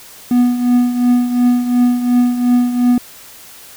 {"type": "tone with tremolo", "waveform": "triangle", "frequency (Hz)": 245, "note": "B3", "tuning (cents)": -14, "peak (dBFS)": -5, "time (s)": [0.31, 2.98], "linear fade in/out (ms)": 2, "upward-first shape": "triangle", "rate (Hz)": 2.8, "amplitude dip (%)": 70, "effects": ["white hiss -38 dBFS RMS until 3.76 s"]}